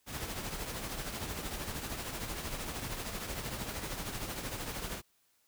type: noise with tremolo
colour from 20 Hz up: pink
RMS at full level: -37 dBFS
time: 0.06-5.02 s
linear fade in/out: 50 ms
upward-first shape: triangle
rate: 13 Hz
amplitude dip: 55%
effects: white hiss -72 dBFS RMS until 5.47 s